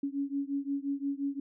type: beating tone pair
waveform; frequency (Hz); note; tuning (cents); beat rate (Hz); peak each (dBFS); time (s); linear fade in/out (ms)
sine; 277.2 / 282.9; C#4 / C#4; 0 / +35; 5.7; -33 / -34; 0.03-1.4; 5
effects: none